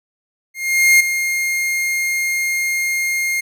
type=tone with ADSR envelope; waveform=45% pulse; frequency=2128 Hz; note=C7; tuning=29 cents sharp; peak=-7 dBFS; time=0.54-3.41 s; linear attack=460 ms; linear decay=9 ms; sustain=-10 dB; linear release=12 ms; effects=none